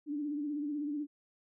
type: tone with vibrato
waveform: sine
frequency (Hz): 293.7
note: D4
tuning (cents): 0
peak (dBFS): -33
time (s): 0.06-1.07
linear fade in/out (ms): 50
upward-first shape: sine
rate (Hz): 16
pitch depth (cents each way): 61
effects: none